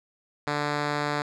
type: tone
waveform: 5% pulse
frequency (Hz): 147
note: D3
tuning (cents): +2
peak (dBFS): -14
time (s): 0.47-1.22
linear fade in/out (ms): 2
effects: low-pass 5000 Hz 12 dB/octave